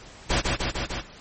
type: noise with echo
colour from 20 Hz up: pink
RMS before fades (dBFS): -22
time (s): 0.29-0.42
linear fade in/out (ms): 20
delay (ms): 150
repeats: 4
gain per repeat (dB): -2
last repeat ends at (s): 1.02
effects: pink hiss -46 dBFS RMS until 1.2 s + MP3 32 kbps